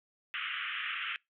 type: band-pass noise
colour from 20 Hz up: white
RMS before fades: -37 dBFS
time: 0.34-1.16 s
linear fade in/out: 0 ms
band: 1200 to 3200 Hz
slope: 96 dB/octave
effects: noise-tail reverb RT60 0.2 s tail -25 dB re dry